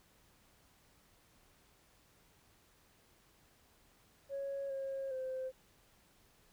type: tone with pitch steps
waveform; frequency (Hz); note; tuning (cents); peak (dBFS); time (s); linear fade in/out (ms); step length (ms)
sine; 553 / 541 / 520; C#5 / C#5 / C5; -4 / -42 / -11; -36; 4.29-5.52; 50; 410
effects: tanh soft clip ceiling -34 dBFS + pink hiss -68 dBFS RMS until 6.52 s